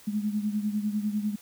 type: beating tone pair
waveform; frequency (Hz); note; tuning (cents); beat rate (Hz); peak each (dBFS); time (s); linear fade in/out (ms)
sine; 207.7 / 217.7; G#3 / A3; 0 / -18; 10; -27 / -32; 0.07-1.36; 10
effects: white hiss -53 dBFS RMS until 1.41 s